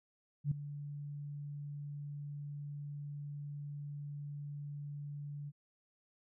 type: tone with ADSR envelope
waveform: sine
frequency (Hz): 144.9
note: D3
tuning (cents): -23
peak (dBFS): -27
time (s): 0.44-5.52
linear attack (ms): 73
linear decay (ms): 4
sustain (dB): -14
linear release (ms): 39
effects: none